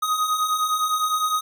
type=beating tone pair; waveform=square; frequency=1244.5 / 1254.3 Hz; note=D#6 / D#6; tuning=0 / +14 cents; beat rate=9.8 Hz; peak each=-28 / -22 dBFS; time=0.02-1.41 s; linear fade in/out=10 ms; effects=none